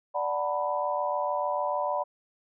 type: chord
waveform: sine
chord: B minor seventh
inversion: first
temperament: equal with one note detuned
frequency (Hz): 587.3 / 740 / 901.1 / 987.8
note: D5 / F#5 / A5 / B5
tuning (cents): 0 / 0 / +41 / 0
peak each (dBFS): -30 / -33 / -35 / -30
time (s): 0.14-2.04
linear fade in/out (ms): 20
effects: none